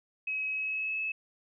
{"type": "tone with pitch glide", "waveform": "sine", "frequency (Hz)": [2554, 2594], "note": ["D#7", "E7"], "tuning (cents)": [45, -28], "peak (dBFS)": -30, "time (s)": [0.27, 1.12], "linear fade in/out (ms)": 5, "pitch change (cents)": 27, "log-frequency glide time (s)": [0.5, 1], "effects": []}